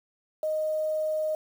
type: tone with quantisation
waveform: sine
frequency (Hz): 621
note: D#5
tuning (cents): -3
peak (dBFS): -25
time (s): 0.43-1.35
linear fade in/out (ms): 2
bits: 8
effects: none